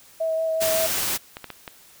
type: tone with vibrato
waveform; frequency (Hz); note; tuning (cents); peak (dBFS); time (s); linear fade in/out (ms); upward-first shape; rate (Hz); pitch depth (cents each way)
sine; 645; E5; -38; -21; 0.2-0.87; 10; sine; 5.4; 12
type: noise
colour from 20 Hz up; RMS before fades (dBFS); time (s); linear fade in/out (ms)
white; -25; 0.6-1.18; 20
type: clicks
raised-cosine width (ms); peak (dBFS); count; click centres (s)
0.3; -18; 8; 0.982 / 1.031 / 1.103 / 1.138 / 1.369 / 1.443 / 1.503 / 1.678
effects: white hiss -51 dBFS RMS until 2 s